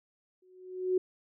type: tone with exponential growth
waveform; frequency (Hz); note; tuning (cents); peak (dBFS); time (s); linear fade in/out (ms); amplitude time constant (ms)
sine; 368.9; F#4; -5; -22; 0.42-0.98; 5; 120
effects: none